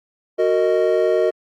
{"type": "chord", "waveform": "triangle", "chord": "D# minor", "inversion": "first", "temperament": "equal with one note detuned", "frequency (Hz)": [370, 460, 622.3], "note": ["F#4", "A#4", "D#5"], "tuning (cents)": [0, -23, 0], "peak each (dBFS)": -17, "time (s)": [0.38, 1.31], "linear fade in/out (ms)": 20, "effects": ["Opus 48 kbps"]}